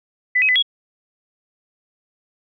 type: tone with pitch steps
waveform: sine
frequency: 1998 / 2542 / 2005 / 3330 Hz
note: B6 / D#7 / B6 / G#7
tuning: +20 / +36 / +26 / +4 cents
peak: -13 dBFS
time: 0.35-0.626 s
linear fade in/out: 10 ms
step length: 69 ms
effects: none